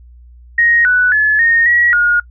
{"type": "tone with pitch steps", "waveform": "sine", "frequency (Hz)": [1874, 1484, 1717, 1848, 1916, 1434], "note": ["A#6", "F#6", "A6", "A#6", "A#6", "F6"], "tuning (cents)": [9, 5, -43, -16, 47, 45], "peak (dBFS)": -8, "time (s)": [0.58, 2.2], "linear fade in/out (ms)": 5, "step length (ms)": 270, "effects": ["noise-tail reverb RT60 0.1 s tail -25 dB re dry", "added 60 Hz sine -37 dBFS peak until 2.3 s"]}